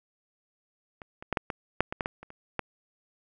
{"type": "clicks", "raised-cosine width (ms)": 0.5, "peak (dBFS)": [-27, -26, -12, -10, -16, -6, -17, -14, -15, -29, -30, -13], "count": 12, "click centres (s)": [1.018, 1.225, 1.327, 1.372, 1.502, 1.806, 1.925, 2.008, 2.059, 2.23, 2.304, 2.593], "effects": []}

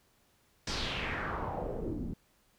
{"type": "noise with low-pass filter sweep", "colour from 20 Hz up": "pink", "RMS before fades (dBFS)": -36, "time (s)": [0.67, 2.14], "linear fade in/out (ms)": 5, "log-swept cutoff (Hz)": [5600, 210], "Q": 3, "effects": ["pink hiss -69 dBFS RMS until 2.58 s"]}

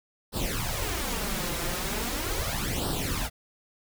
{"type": "noise with flanger", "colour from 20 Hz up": "pink", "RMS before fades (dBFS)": -30, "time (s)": [0.32, 3.3], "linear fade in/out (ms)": 50, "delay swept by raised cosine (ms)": [0.22, 5.82], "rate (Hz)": 0.39, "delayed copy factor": 0.75, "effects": []}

